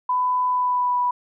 sine tone with pitch glide, 1000 to 984 Hz, B5 to B5, +21 to -7 cents, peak -18 dBFS, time 0.09-1.11 s, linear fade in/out 5 ms, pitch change -28 cents, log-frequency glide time 0.48-1 s, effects none

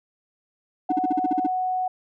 sine tone, 740 Hz, F#5, in tune, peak -22 dBFS, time 0.89-1.88 s, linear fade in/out 5 ms
triangle tone bursts, 299.5 Hz, D4, 34 cents sharp, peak -18 dBFS, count 9, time 0.9-1.467 s, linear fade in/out 5 ms, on 23 ms, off 45 ms
effects none

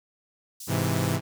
pink high-pass noise, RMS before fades -40 dBFS, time 0.6-1.16 s, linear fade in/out 5 ms, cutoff 4900 Hz, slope 24 dB/octave
sawtooth chord, Ab augmented, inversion none, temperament equal, 103.83 / 130.81 / 164.81 Hz, Ab2 / C3 / E3, 0 / 0 / 0 cents, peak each -24 dBFS, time 0.67-1.21 s, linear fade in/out 50 ms
effects none

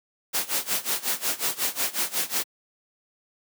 white noise with tremolo, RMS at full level -24 dBFS, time 0.33-2.44 s, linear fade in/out 20 ms, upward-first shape sine, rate 5.5 Hz, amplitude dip 90%, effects high-pass 200 Hz 12 dB/octave

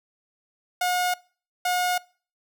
sawtooth tone pair in turn, 721 / 721 Hz, F#5 / F#5, -45 / -45 cents, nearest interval unison, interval 0 cents, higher neither, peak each -18 dBFS, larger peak neither, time 0.81-1.14 / 1.65-1.98 s, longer neither, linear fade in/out 5 ms, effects noise-tail reverb RT60 0.4 s tail -23 dB re dry

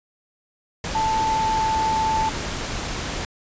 sine tone in noise, 880 Hz, A5, in tune, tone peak -19 dBFS, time 0.95-2.29 s, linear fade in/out 2 ms, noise pink, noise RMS -28 dBFS, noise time 0.84-3.25 s, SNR +6 dB, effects resampled to 16000 Hz

